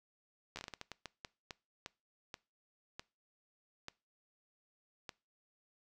slowing click train, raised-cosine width 0.2 ms, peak -26 dBFS, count 17, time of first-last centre 0.56-5.092 s, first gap 12 ms, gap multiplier 1.36, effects noise-tail reverb RT60 0.3 s tail -22 dB re dry

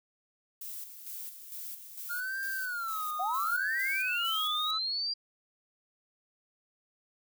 violet noise with tremolo, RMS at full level -41 dBFS, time 0.61-4.71 s, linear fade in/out 5 ms, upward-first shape square, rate 2.2 Hz, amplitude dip 55%
triangle tone with vibrato, 1396.9 Hz, F6, in tune, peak -31 dBFS, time 2.09-4.79 s, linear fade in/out 20 ms, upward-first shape sine, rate 0.71 Hz, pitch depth 220 cents each way
sine linear sweep, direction up, 691 to 4804 Hz, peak -30 dBFS, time 3.19-5.14 s, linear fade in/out 10 ms
effects none

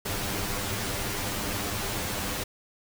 pink noise with comb filter, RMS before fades -31 dBFS, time 0.05-2.44 s, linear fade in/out 10 ms, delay 10 ms, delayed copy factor +0.7, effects none

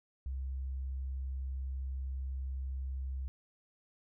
sine tone, 66.1 Hz, C2, 18 cents sharp, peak -35 dBFS, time 0.26-3.28 s, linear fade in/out 0 ms, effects none

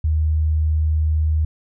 sine tone, 77.78 Hz, D#2, in tune, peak -15 dBFS, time 0.04-1.45 s, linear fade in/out 5 ms, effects none

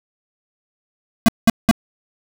square tone bursts, 226.1 Hz, A3, 47 cents sharp, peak -8 dBFS, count 3, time 1.26-1.712 s, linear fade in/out 0 ms, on 24 ms, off 190 ms, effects none

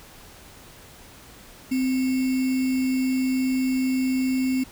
sine tone with sample-and-hold, 259.5 Hz, C4, 14 cents flat, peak -20 dBFS, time 1.71-4.64 s, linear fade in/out 10 ms, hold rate 2450 Hz, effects pink hiss -47 dBFS RMS until 4.71 s

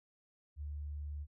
sine tone, 73.42 Hz, D2, in tune, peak -39 dBFS, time 0.56-1.27 s, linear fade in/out 50 ms, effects none

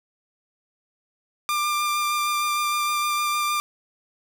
sawtooth tone with vibrato, 1192 Hz, D6, 25 cents sharp, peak -18 dBFS, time 1.49-3.6 s, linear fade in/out 0 ms, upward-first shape sine, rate 6.5 Hz, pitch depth 12 cents each way, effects none

